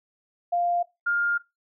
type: tone pair in turn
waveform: sine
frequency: 698.5 / 1408.3 Hz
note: F5 / F6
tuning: 0 / +14 cents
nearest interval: octave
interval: 1214 cents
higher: second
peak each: -21 dBFS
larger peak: neither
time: 0.52-0.83 / 1.06-1.38 s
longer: second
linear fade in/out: 10 ms
effects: noise-tail reverb RT60 0.2 s tail -19 dB re dry